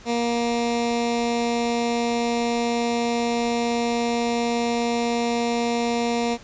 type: tone with notch filter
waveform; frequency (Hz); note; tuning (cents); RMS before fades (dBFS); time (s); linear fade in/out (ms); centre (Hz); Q
15% pulse; 235.8; A#3; +20; -23; 0.05-6.38; 50; 1400; 1.5
effects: pink hiss -46 dBFS RMS until 6.43 s + resampled to 16000 Hz